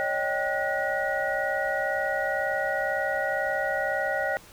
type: tone cluster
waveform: sine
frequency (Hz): 554 / 616 / 783 / 1457 / 1905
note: C#5 / D#5 / G5 / F#6 / A#6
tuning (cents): -1 / -17 / -2 / -27 / +37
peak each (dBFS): -31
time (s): 0-4.37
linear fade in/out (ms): 0
effects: pink hiss -50 dBFS RMS until 4.52 s